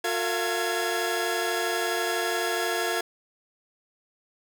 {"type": "tone cluster", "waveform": "sawtooth", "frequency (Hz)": [358.1, 452.2, 684, 1673], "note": ["F4", "A4", "F5", "G#6"], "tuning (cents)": [43, 47, -36, 12], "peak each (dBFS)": -27, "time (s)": [0.04, 3.01], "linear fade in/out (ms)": 5, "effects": []}